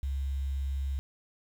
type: tone with quantisation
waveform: sine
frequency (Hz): 68.4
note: C#2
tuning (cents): -23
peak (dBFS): -29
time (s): 0.03-0.99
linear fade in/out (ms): 0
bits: 9
effects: none